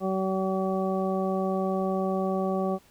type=harmonic tone; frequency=190 Hz; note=F#3; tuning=46 cents sharp; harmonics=1 / 2 / 3 / 4 / 6; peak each=-28 / -30 / -31 / -33 / -37 dBFS; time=0-2.79 s; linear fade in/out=50 ms; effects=pink hiss -59 dBFS RMS until 2.9 s